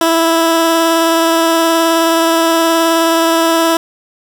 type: tone with vibrato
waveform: 15% pulse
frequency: 329.6 Hz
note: E4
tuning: in tune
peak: -3 dBFS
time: 0.01-3.77 s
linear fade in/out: 2 ms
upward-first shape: sine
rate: 19 Hz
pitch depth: 14 cents each way
effects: none